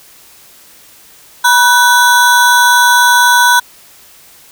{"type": "ring-modulated tone", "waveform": "square", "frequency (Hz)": 1232, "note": "D#6", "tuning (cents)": -17, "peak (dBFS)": -3, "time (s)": [1.44, 3.6], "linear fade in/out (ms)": 10, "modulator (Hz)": 266, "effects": ["white hiss -41 dBFS RMS until 4.51 s"]}